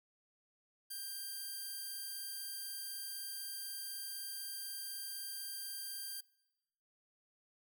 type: tone pair together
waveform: 5% pulse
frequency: 1593 / 4719 Hz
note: G6 / D8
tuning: +27 / +7 cents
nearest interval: octave + perfect fifth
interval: 1880 cents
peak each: -39 / -36 dBFS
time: 0.9-6.21 s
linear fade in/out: 10 ms
effects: noise-tail reverb RT60 1.0 s tail -25 dB re dry